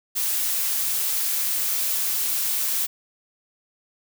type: noise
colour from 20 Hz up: blue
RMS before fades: -24 dBFS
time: 0.15-2.87 s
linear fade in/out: 20 ms
effects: none